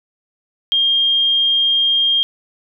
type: tone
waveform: sine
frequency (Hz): 3216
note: G7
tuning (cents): +44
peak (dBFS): -12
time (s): 0.72-2.23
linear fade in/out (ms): 0
effects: none